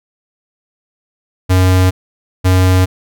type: tone pair in turn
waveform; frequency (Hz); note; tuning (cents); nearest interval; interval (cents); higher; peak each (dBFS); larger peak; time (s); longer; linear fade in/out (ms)
square; 92.5 / 92.5; F#2 / F#2; 0 / 0; unison; 0; neither; -8; neither; 1.49-1.91 / 2.44-2.86; neither; 20
effects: none